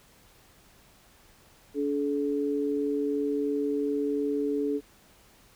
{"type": "tone pair together", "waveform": "sine", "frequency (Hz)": [286.6, 429.4], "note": ["D4", "A4"], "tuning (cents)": [-42, -42], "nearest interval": "perfect fifth", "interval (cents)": 700, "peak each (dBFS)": -28, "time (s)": [1.74, 4.81], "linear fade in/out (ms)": 50, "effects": ["pink hiss -58 dBFS RMS until 5.55 s"]}